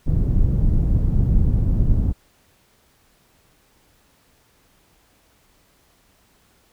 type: low-pass noise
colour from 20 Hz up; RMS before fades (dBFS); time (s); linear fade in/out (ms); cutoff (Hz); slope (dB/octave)
pink; -17; 0.06-2.13; 20; 150; 12
effects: pink hiss -59 dBFS RMS until 6.72 s